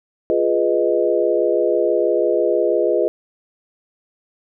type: chord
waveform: sine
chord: F half-diminished seventh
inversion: none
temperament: equal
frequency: 349.2 / 415.3 / 493.9 / 622.3 Hz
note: F4 / Ab4 / Cb5 / Eb5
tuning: 0 / 0 / 0 / 0 cents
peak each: -20 dBFS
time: 0.3-3.08 s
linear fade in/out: 0 ms
effects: none